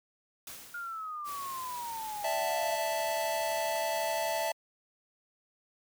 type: noise with exponential decay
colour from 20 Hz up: white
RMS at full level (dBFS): -43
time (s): 0.47-1.49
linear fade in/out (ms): 2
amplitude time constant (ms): 220
type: exponential sweep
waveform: sine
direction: down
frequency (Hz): 1431 to 657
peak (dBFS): -36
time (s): 0.74-2.82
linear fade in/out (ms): 5
type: noise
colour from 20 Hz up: white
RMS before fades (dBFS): -45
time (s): 1.24-4.53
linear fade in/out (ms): 50
type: chord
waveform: square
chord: D suspended second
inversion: none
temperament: equal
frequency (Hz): 587.3 / 659.3 / 880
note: D5 / E5 / A5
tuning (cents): 0 / 0 / 0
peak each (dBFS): -39 / -33 / -35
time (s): 2.24-4.52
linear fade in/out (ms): 5
effects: none